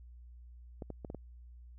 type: clicks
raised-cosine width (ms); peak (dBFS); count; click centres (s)
2; -28; 5; 0.822 / 0.903 / 1.048 / 1.101 / 1.147
effects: added 60 Hz sine -50 dBFS peak until 1.78 s